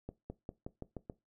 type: accelerating click train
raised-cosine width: 2 ms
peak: -28 dBFS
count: 7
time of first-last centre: 0.09-1.098 s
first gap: 210 ms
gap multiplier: 0.91
effects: noise-tail reverb RT60 0.2 s tail -18 dB re dry